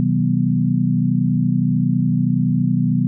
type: tone cluster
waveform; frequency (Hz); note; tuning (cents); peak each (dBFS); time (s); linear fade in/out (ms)
sine; 129.1 / 161.2 / 190.7 / 244.5; C3 / E3 / G3 / B3; -23 / -38 / -47 / -17; -20; 0-3.07; 0
effects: none